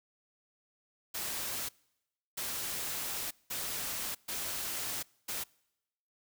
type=noise bursts at uneven times; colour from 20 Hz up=white; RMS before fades=-37 dBFS; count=5; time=1.14-1.69 / 2.37-3.31 / 3.5-4.15 / 4.28-5.03 / 5.28-5.44 s; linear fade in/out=10 ms; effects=noise-tail reverb RT60 0.9 s tail -26 dB re dry